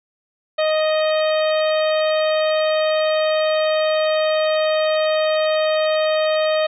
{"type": "harmonic tone", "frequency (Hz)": 622.3, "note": "D#5", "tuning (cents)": 0, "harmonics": [1, 2, 3, 4, 5, 6, 7], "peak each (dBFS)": [-16, -27, -29, -31, -31, -32, -35], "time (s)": [0.58, 6.67], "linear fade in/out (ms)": 10, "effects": []}